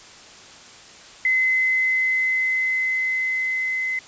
sine tone with level ramp, 2045 Hz, C7, 40 cents flat, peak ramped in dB -16 to -22 dBFS, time 1.25-3.99 s, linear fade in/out 2 ms, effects white hiss -44 dBFS RMS until 4.07 s + resampled to 16000 Hz

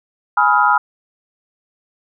sine chord, F half-diminished seventh, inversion first, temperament equal with one note detuned, 830.6 / 987.8 / 1267.7 / 1396.9 Hz, Ab5 / Cb6 / Eb6 / F6, 0 / 0 / +32 / 0 cents, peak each -16 dBFS, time 0.37-0.78 s, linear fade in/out 5 ms, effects none

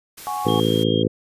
white noise, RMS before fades -38 dBFS, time 0.17-0.84 s, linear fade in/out 10 ms
sine chord, F# suspended second, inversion none, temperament equal, 740 / 830.6 / 1108.7 Hz, F#5 / G#5 / C#6, 0 / 0 / 0 cents, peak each -30 / -26 / -28 dBFS, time 0.27-0.6 s, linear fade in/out 0 ms
harmonic tone, 55 Hz, A1, in tune, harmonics 2 / 3 / 4 / 5 / 6 / 7 / 8 / 9, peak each -25 / -25 / -25 / -25 / -25 / -25 / -25 / -25 dBFS, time 0.45-1.08 s, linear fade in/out 10 ms
sine tone, 3226 Hz, G7, 49 cents sharp, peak -27 dBFS, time 0.48-1.03 s, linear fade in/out 5 ms
effects resampled to 32000 Hz

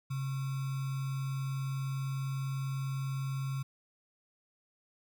sine tone with sample-and-hold, 134.8 Hz, C#3, 48 cents flat, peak -32 dBFS, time 0.1-3.63 s, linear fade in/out 10 ms, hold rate 1225 Hz, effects none

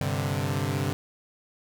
sawtooth chord, G suspended fourth, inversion none, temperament equal, 98 / 130.81 / 146.83 Hz, G2 / C3 / D3, 0 / 0 / 0 cents, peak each -26 dBFS, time 0.01-0.93 s, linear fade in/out 0 ms, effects none

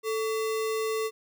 sine tone with sample-and-hold, 440 Hz, A4, in tune, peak -26 dBFS, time 0.03-1.11 s, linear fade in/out 50 ms, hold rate 1575 Hz, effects none

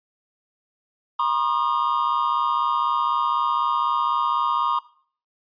triangle tone cluster, 958 / 1074 / 1218 Hz, A#5 / C6 / D#6, +47 / +45 / -37 cents, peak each -22 dBFS, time 1.19-4.79 s, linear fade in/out 5 ms, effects noise-tail reverb RT60 0.5 s tail -18 dB re dry + resampled to 11025 Hz

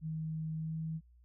sine tone with pitch glide, 158.2 to 160.04 Hz, D#3 to D#3, +29 to +49 cents, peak -35 dBFS, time 0.01-1.01 s, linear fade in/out 50 ms, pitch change +20 cents, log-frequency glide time 0.55-0.76 s, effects added 60 Hz sine -59 dBFS peak until 1.24 s

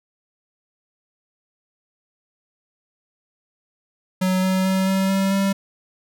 square tone with pitch steps, 185.8 / 187.74 / 189.7 / 191.69 / 193.69 / 195.71 Hz, F#3 / F#3 / F#3 / G3 / G3 / G3, +7 / +25 / +43 / -38 / -21 / -3 cents, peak -18 dBFS, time 4.21-5.53 s, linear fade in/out 10 ms, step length 220 ms, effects none

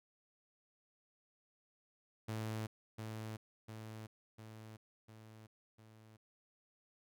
sawtooth tone with echo, 109.7 Hz, A2, 5 cents flat, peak -35 dBFS, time 2.28-2.67 s, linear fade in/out 10 ms, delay 700 ms, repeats 5, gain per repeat -4 dB, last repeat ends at 6.17 s, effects none

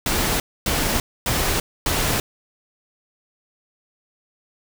pink noise bursts, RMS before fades -21 dBFS, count 4, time 0.06-2.2 s, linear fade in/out 2 ms, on 340 ms, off 260 ms, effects none

